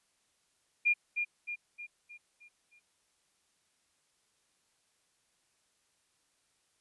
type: tone with echo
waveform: sine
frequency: 2413 Hz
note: D7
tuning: 46 cents sharp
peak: -23 dBFS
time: 0.85-0.94 s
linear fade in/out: 20 ms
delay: 310 ms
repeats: 6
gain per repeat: -6 dB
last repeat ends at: 2.8 s
effects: white hiss -74 dBFS RMS until 6.8 s + resampled to 24000 Hz